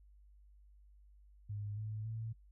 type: tone with pitch steps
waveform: sine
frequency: 103.4 / 107.67 / 112.11 Hz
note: G#2 / A2 / A2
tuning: -7 / -37 / +33 cents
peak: -39 dBFS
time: 1.49-2.33 s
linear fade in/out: 10 ms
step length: 280 ms
effects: noise-tail reverb RT60 0.1 s tail -22 dB re dry + added 50 Hz sine -59 dBFS peak until 2.51 s